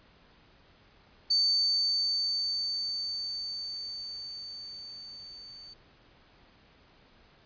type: tone with level ramp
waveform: sine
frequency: 4546 Hz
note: C#8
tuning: 43 cents sharp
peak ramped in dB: -21 to -45 dBFS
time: 1.3-5.74 s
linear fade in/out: 10 ms
effects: pink hiss -60 dBFS RMS until 7.45 s + resampled to 11025 Hz